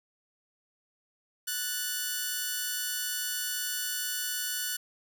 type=tone pair together; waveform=5% pulse; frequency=1480.8 / 1761 Hz; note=F#6 / A6; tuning=+1 / +1 cents; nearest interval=minor third; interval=300 cents; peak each=-20 / -27 dBFS; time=1.47-4.77 s; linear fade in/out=10 ms; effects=none